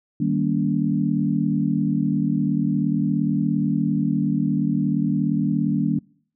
sine chord, Eb dominant seventh, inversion none, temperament equal with one note detuned, 155.56 / 196 / 233.1 / 284.5 Hz, Eb3 / G3 / Bb3 / Db4, 0 / 0 / 0 / +45 cents, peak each -24 dBFS, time 0.2-5.99 s, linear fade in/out 5 ms, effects noise-tail reverb RT60 0.6 s tail -26 dB re dry

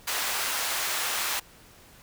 pink high-pass noise, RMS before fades -29 dBFS, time 0.07-1.4 s, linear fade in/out 10 ms, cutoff 950 Hz, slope 12 dB/octave, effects pink hiss -53 dBFS RMS until 2.02 s

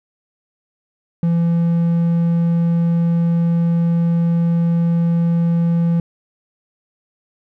triangle tone, 168.9 Hz, E3, 42 cents sharp, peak -11 dBFS, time 1.23-6 s, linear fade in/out 2 ms, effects none

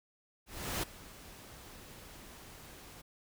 pink noise with ADSR envelope, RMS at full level -34 dBFS, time 0.46-3.02 s, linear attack 370 ms, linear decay 9 ms, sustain -18 dB, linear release 14 ms, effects none

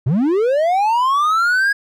triangle linear sweep, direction up, 110 to 1662 Hz, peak -11 dBFS, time 0.06-1.73 s, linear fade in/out 10 ms, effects none

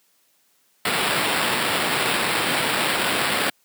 blue noise with sample-and-hold, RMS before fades -22 dBFS, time 0.85-3.5 s, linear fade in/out 5 ms, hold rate 6300 Hz, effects white hiss -63 dBFS RMS until 3.64 s + high-pass 150 Hz 12 dB/octave

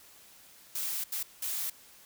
blue noise bursts at uneven times, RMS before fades -34 dBFS, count 3, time 0.75-1.04 / 1.12-1.23 / 1.42-1.7 s, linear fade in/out 5 ms, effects white hiss -56 dBFS RMS until 2.05 s

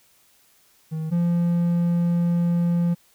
triangle tone pair in turn, 158.5 / 172.23 Hz, D#3 / F3, +32 / -24 cents, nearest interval minor second, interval 144 cents, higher second, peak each -23 / -16 dBFS, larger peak second, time 0.91-1.11 / 1.11-2.95 s, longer second, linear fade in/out 20 ms, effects white hiss -59 dBFS RMS until 3.14 s

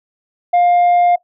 sine tone, 705 Hz, F5, 16 cents sharp, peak -6 dBFS, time 0.53-1.16 s, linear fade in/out 10 ms, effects noise-tail reverb RT60 0.1 s tail -19 dB re dry + tanh soft clip ceiling -8 dBFS

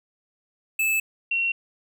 square / sine tone pair in turn, 2619 / 2732 Hz, E7 / F7, -12 / -39 cents, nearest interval minor second, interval 73 cents, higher second, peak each -21 dBFS, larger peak neither, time 0.79-1 / 1.31-1.52 s, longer neither, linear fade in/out 5 ms, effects none

